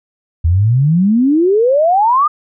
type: exponential sweep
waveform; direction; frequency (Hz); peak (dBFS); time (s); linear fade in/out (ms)
sine; up; 78.3 to 1244.5; -8; 0.44-2.28; 10
effects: none